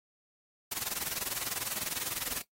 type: noise with tremolo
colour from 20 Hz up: white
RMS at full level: -32 dBFS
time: 0.71-2.42 s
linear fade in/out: 10 ms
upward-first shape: sine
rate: 20 Hz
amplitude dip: 85%
effects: noise-tail reverb RT60 0.1 s tail -17 dB re dry + AAC 48 kbps